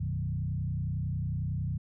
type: tone with frequency modulation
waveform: sine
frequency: 118.5 Hz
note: A#2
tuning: 29 cents sharp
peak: -29 dBFS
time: 0-1.78 s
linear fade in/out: 10 ms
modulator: 31 Hz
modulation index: 1.5
effects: none